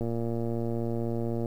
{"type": "click train", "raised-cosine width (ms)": 2, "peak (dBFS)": -19, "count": 169, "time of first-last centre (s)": [0.01, 1.458], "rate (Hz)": 116, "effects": ["9-bit"]}